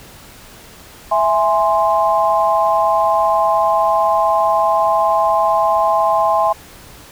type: chord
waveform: sine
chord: E augmented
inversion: none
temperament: equal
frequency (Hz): 659.3 / 830.6 / 1046.5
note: E5 / G#5 / B#5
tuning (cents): 0 / 0 / 0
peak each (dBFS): -16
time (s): 1.11-6.53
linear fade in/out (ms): 10
effects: pink hiss -40 dBFS RMS until 7.11 s